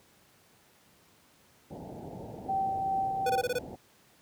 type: low-pass noise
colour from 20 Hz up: pink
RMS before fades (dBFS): -41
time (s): 1.7-3.76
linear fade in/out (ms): 10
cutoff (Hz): 880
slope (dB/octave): 96
type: tone with tremolo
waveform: sine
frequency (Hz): 774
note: G5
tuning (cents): -22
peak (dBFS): -26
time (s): 2.48-3.42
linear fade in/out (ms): 20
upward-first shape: sine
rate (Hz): 2.6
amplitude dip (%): 35
type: tone bursts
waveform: square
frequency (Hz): 493.9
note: B4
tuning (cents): 0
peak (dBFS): -28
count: 6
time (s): 3.26-3.588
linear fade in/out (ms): 5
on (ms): 38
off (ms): 20
effects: pink hiss -62 dBFS RMS until 4.21 s + high-pass 100 Hz 12 dB/octave